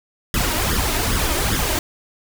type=noise with flanger; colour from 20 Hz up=pink; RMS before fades=-20 dBFS; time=0.34-1.79 s; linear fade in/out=2 ms; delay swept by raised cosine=0.58 to 3.28 ms; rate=2.5 Hz; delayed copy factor=+0.75; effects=none